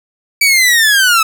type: linear sweep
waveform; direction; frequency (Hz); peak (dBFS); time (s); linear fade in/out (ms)
sawtooth; down; 2305 to 1283; -4; 0.41-1.23; 5
effects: none